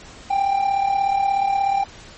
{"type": "tone with amplitude modulation", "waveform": "triangle", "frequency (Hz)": 790, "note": "G5", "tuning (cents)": 13, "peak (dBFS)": -12, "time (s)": [0.3, 1.84], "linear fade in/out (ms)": 10, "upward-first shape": "sine", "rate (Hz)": 36.7, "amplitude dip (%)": 60, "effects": ["pink hiss -42 dBFS RMS until 2.17 s", "MP3 32 kbps"]}